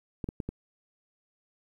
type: clicks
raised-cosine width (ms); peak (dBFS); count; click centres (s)
3; -20; 4; 0.242 / 0.289 / 0.402 / 0.49
effects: 10-bit